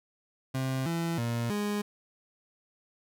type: tone with pitch steps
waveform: 30% pulse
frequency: 131.8 / 167.4 / 117.6 / 206.6 Hz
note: C3 / E3 / A#2 / G#3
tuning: +13 / +27 / +16 / -9 cents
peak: -26 dBFS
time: 0.54-1.82 s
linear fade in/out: 10 ms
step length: 320 ms
effects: none